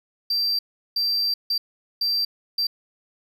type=tone bursts at uneven times; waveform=triangle; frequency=4699 Hz; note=D8; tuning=in tune; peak=-19 dBFS; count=5; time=0.3-0.59 / 0.96-1.34 / 1.5-1.58 / 2.01-2.25 / 2.58-2.67 s; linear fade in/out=5 ms; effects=none